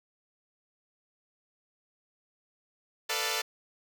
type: chord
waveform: 5% pulse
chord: B half-diminished seventh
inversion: third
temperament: equal with one note detuned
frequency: 442 / 493.9 / 587.3 / 698.5 Hz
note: A4 / B4 / D5 / F5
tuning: +8 / 0 / 0 / 0 cents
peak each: -21 / -24 / -24 / -25 dBFS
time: 3.09-3.42 s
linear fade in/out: 10 ms
effects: none